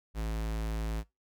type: tone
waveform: square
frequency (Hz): 54.6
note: A1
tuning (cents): -13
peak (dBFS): -32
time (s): 0.14-1.04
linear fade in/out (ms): 50
effects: noise-tail reverb RT60 0.2 s tail -21 dB re dry